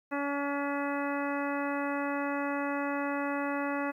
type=harmonic tone; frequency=283.6 Hz; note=C#4; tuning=40 cents sharp; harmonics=1 / 2 / 3 / 4 / 5 / 6 / 7 / 9; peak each=-33 / -36 / -38 / -39 / -40 / -42 / -42 / -45 dBFS; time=0.11-3.92 s; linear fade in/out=20 ms; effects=11-bit